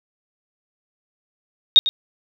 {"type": "tone with echo", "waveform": "sine", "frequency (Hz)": 3713, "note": "A#7", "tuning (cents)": -8, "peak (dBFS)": -5, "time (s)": [1.76, 1.79], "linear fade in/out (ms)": 0, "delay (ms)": 100, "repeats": 1, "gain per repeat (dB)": -14, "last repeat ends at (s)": 1.89, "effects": []}